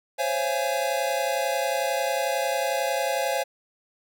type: chord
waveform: square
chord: Db major seventh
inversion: third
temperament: equal with one note detuned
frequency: 523.3 / 554.4 / 681.7 / 830.6 Hz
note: C5 / Db5 / F5 / Ab5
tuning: 0 / 0 / -42 / 0 cents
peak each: -30 dBFS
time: 0.18-3.44 s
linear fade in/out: 20 ms
effects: none